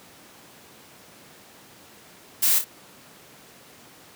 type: noise with echo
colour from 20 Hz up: blue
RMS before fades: -20 dBFS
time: 2.42-2.59 s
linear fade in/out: 10 ms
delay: 28 ms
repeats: 2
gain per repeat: -7 dB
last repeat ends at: 2.646 s
effects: pink hiss -49 dBFS RMS until 4.15 s + high-pass 150 Hz 12 dB/octave